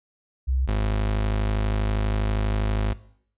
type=tone pair in turn; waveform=sine / 35% pulse; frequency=64.9 / 52.42 Hz; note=C2 / G#1; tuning=-13 / +17 cents; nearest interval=major third; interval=370 cents; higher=first; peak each=-20 / -19 dBFS; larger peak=second; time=0.47-0.67 / 0.67-2.94 s; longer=second; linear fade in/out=20 ms; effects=noise-tail reverb RT60 0.6 s tail -18 dB re dry + resampled to 8000 Hz